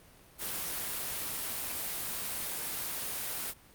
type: noise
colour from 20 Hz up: white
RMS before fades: -36 dBFS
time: 0.38-3.54 s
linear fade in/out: 50 ms
effects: pink hiss -58 dBFS RMS until 3.74 s + Opus 32 kbps